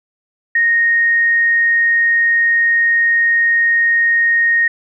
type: tone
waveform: sine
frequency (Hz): 1860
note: A#6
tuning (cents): -4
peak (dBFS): -10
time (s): 0.55-4.68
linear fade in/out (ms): 5
effects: none